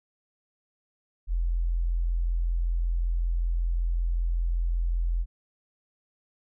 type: tone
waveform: sine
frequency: 42.64 Hz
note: F1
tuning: 41 cents flat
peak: -23 dBFS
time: 1.27-5.26 s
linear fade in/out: 50 ms
effects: none